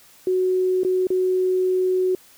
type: tone with dropouts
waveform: sine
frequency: 370 Hz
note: F#4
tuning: in tune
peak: -17 dBFS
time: 0.27-2.15 s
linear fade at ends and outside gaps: 2 ms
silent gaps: 0.834-0.848 / 1.07-1.103 s
effects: white hiss -51 dBFS RMS until 2.37 s